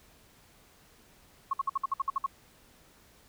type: tone bursts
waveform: sine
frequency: 1093 Hz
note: C#6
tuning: 25 cents flat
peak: -25 dBFS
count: 10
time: 1.51-2.263 s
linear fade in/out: 5 ms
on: 24 ms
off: 57 ms
effects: pink hiss -60 dBFS RMS until 3.28 s